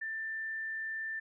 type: tone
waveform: sine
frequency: 1779 Hz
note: A6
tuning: 19 cents sharp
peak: -35 dBFS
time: 0.01-1.2 s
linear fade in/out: 10 ms
effects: none